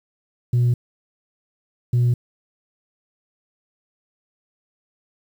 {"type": "tone pair in turn", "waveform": "sine", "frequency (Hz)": [121.6, 121.6], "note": ["B2", "B2"], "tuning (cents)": [-26, -26], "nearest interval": "unison", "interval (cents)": 0, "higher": "neither", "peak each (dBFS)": -12, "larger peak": "neither", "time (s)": [[0.53, 0.74], [1.93, 2.14]], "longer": "neither", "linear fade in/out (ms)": 5, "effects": ["tanh soft clip ceiling -13 dBFS", "8-bit"]}